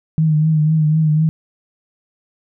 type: tone with vibrato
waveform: sine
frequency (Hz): 155.56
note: D#3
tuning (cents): 0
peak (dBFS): -11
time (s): 0.18-1.29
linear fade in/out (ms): 0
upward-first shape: triangle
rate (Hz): 4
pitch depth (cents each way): 51
effects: none